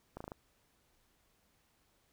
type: slowing click train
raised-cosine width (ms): 1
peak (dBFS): -29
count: 5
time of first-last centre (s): 0.17-0.319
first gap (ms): 35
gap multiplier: 1.04
effects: pink hiss -73 dBFS RMS until 2.12 s